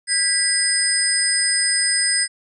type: tone cluster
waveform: sine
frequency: 1615 / 1966 / 5010 / 8460 / 8950 Hz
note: G#6 / B6 / D#8 / C9 / C#9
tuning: -49 / -8 / +11 / +18 / +16 cents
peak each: -27 / -25 / -20 / -21 / -26 dBFS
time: 0.07-2.28 s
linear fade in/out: 50 ms
effects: none